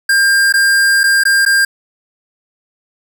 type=tone with dropouts; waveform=square; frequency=1600 Hz; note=G6; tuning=35 cents sharp; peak=-9 dBFS; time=0.09-1.65 s; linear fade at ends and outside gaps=5 ms; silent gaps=0.525-0.538 / 1.034-1.038 / 1.237-1.252 / 1.452-1.461 s; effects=none